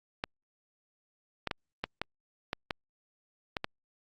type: clicks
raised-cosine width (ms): 0.3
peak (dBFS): -15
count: 9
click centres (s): 0.239 / 1.473 / 1.512 / 1.84 / 2.016 / 2.531 / 2.708 / 3.568 / 3.644
effects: Opus 48 kbps